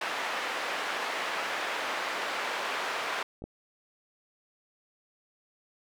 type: band-pass noise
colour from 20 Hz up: white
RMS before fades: -33 dBFS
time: 0.01-3.23 s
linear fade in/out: 5 ms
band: 490 to 2000 Hz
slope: 12 dB/octave
type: clicks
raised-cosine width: 2 ms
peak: -30 / -25 dBFS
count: 2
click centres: 3.421 / 3.44 s
effects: none